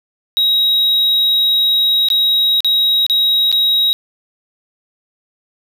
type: tone with dropouts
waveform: triangle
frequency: 3815 Hz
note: A#7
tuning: 39 cents sharp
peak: -9 dBFS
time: 0.37-3.93 s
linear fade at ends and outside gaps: 0 ms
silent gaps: 2.086-2.102 / 2.605-2.646 / 3.065-3.098 / 3.516-3.526 s
effects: none

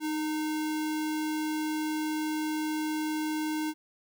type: tone with sample-and-hold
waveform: sine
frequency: 309.6 Hz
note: D#4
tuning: 9 cents flat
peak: -28 dBFS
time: 0-3.74 s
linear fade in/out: 50 ms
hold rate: 1225 Hz
effects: none

